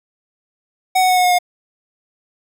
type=tone with pitch steps; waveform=square; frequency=747 / 740.6 / 734.2 / 727.8 / 721.6 / 715.3 Hz; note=F#5 / F#5 / F#5 / F#5 / F#5 / F5; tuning=+16 / +1 / -14 / -29 / -44 / +41 cents; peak=-12 dBFS; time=0.95-1.388 s; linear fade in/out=10 ms; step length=73 ms; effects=9-bit